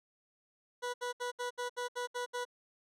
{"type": "tone bursts", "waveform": "20% pulse", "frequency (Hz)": 490.1, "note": "B4", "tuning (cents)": -13, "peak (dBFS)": -30, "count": 9, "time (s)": [0.82, 2.452], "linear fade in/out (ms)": 20, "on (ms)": 120, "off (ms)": 69, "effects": ["low-pass 9000 Hz 12 dB/octave"]}